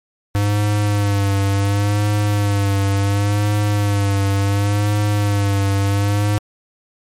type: tone with vibrato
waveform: square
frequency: 101.4 Hz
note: G#2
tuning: 41 cents flat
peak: -15 dBFS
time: 0.35-6.38 s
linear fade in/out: 0 ms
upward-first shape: sine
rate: 0.7 Hz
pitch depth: 46 cents each way
effects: MP3 64 kbps